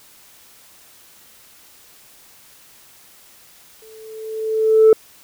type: tone with exponential growth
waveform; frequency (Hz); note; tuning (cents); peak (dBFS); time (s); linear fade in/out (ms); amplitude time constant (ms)
sine; 439.3; A4; -3; -3; 3.82-4.93; 2; 240
effects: tanh soft clip ceiling -4 dBFS + white hiss -48 dBFS RMS until 5.23 s